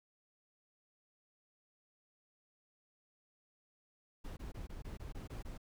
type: noise bursts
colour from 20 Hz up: brown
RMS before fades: -45 dBFS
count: 9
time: 4.24-5.578 s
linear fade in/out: 10 ms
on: 130 ms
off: 21 ms
effects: none